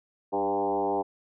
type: tone with frequency modulation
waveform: sine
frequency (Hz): 597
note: D5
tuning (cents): +28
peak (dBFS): -24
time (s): 0.32-1.03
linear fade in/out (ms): 20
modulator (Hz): 99.8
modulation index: 3
effects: none